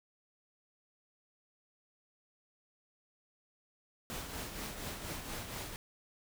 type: noise with tremolo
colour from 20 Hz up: pink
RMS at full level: -40 dBFS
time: 4.1-5.76 s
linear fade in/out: 0 ms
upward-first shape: triangle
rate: 4.2 Hz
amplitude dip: 55%
effects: none